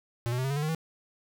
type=tone with pitch steps; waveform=square; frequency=118.3 / 123.68 / 129.31 / 135.19 / 141.33 / 147.76 / 154.48 / 161.51 Hz; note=A#2 / B2 / C3 / C#3 / C#3 / D3 / D#3 / E3; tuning=+26 / +3 / -20 / -43 / +34 / +11 / -12 / -35 cents; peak=-28 dBFS; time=0.26-0.748 s; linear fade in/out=0 ms; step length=61 ms; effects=none